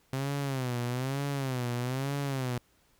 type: tone with vibrato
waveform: sawtooth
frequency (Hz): 130.81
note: C3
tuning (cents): 0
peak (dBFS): -26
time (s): 0.13-2.58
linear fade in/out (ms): 0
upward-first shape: sine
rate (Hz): 1.1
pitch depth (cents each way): 140
effects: pink hiss -67 dBFS RMS until 2.99 s